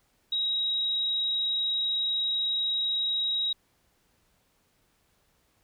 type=tone; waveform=sine; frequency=3818 Hz; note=A#7; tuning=41 cents sharp; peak=-25 dBFS; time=0.32-3.53 s; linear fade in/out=5 ms; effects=pink hiss -69 dBFS RMS until 5.63 s